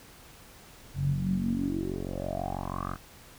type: tone with low-pass filter sweep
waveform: 10% pulse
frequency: 46.11 Hz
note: F#1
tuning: 5 cents flat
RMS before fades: -31 dBFS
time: 0.94-2.98 s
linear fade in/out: 50 ms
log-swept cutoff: 120 to 1400 Hz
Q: 8.6
effects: pink hiss -52 dBFS RMS until 3.38 s